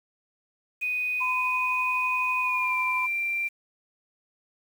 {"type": "tone with pitch glide", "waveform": "sine", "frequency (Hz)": [2489, 2363], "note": ["D#7", "D7"], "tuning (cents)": [0, 10], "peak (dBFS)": -25, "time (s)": [0.81, 3.49], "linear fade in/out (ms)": 20, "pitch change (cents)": -90, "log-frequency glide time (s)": [2.42, 2.75]}
{"type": "tone with tremolo", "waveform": "sine", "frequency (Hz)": 1013, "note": "B5", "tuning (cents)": 44, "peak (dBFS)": -26, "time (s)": [1.2, 3.07], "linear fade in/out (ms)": 20, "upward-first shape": "triangle", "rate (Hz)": 12, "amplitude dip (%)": 25}
{"effects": ["8-bit"]}